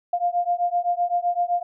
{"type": "beating tone pair", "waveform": "sine", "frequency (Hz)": [698.5, 706.3], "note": ["F5", "F5"], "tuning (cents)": [0, 19], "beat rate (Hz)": 7.8, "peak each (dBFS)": -23, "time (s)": [0.13, 1.63], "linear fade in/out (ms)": 5, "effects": []}